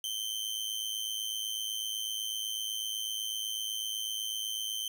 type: tone with amplitude modulation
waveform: sawtooth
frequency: 3104 Hz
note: G7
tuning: 18 cents flat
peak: -27 dBFS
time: 0.04-4.88 s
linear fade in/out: 2 ms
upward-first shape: sine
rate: 108 Hz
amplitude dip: 70%
effects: none